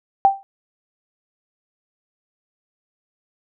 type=tone with exponential decay; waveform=sine; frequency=784 Hz; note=G5; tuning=in tune; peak=-6 dBFS; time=0.25-0.43 s; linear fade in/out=0 ms; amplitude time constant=38 ms; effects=none